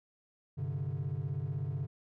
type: chord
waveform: triangle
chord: G suspended fourth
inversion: none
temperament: equal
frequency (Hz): 98 / 130.81 / 146.83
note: G2 / C3 / D3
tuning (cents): 0 / 0 / 0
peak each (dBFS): -37 / -34 / -34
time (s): 0.57-1.87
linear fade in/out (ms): 20
effects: tanh soft clip ceiling -26 dBFS